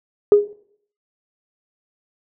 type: tone with exponential decay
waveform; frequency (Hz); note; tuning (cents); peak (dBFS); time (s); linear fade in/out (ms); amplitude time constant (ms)
sine; 413; G#4; -10; -3; 0.32-0.53; 1; 45
effects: noise-tail reverb RT60 0.6 s tail -17 dB re dry + tanh soft clip ceiling -1 dBFS